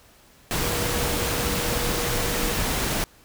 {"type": "tone in noise", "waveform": "sine", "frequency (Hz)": 480, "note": "B4", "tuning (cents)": -49, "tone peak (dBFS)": -32, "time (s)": [0.62, 2.53], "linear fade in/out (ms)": 0, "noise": "pink", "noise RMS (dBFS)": -25, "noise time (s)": [0.51, 3.04], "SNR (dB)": -10, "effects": ["pink hiss -54 dBFS RMS until 3.24 s"]}